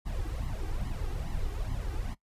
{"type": "noise with flanger", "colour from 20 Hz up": "brown", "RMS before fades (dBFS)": -33, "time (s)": [0.05, 2.15], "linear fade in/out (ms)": 20, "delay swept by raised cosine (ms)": [0.97, 2.57], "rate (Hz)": 2.4, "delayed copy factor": 0.75, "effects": ["noise-tail reverb RT60 0.1 s tail -18 dB re dry", "resampled to 32000 Hz"]}